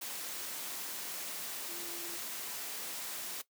sine tone in noise, 343.4 Hz, F4, 29 cents flat, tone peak -49 dBFS, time 1.68-2.17 s, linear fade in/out 10 ms, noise white, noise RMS -41 dBFS, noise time 0.01-3.42 s, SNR -11 dB, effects noise-tail reverb RT60 0.1 s tail -17 dB re dry + high-pass 200 Hz 12 dB/octave

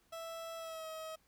30% pulse tone with pitch glide, 659.3 to 636.5 Hz, E5 to D#5, 0 to +39 cents, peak -40 dBFS, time 0.12-1.16 s, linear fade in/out 10 ms, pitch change -61 cents, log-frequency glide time 0.57-0.87 s, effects pink hiss -72 dBFS RMS until 1.27 s

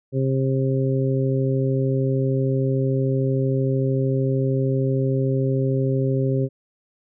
harmonic tone, 133.2 Hz, C3, 31 cents sharp, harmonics 1 / 2 / 3 / 4, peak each -20 / -26 / -25 / -29 dBFS, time 0.12-6.49 s, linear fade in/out 50 ms, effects none

